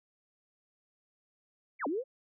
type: linear two-way sweep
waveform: sine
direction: down then up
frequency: 2349 to 261.6 to 552 Hz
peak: -30 dBFS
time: 1.79-2.04 s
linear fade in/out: 50 ms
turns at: 1.87 s
effects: none